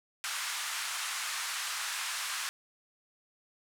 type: band-pass noise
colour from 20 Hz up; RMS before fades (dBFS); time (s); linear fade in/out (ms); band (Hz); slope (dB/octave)
pink; -36; 0.24-2.49; 0; 1100 to 11000; 24
effects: none